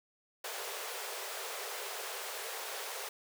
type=high-pass noise; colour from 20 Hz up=pink; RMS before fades=-41 dBFS; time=0.44-3.09 s; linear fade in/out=5 ms; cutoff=390 Hz; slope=96 dB/octave; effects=none